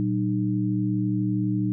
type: tone cluster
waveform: sine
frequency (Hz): 118.1 / 190.3 / 304.4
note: A#2 / F#3 / D#4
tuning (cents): +23 / +49 / -38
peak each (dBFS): -26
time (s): 0-1.72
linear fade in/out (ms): 0
effects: none